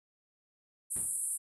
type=band-pass noise; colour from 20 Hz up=pink; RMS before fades=-35 dBFS; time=0.9-1.38 s; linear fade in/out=20 ms; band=8300 to 11000 Hz; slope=96 dB/octave
type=noise with exponential decay; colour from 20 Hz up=brown; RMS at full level=-39 dBFS; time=0.96-1.23 s; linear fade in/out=2 ms; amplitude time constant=57 ms
effects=high-pass 100 Hz 12 dB/octave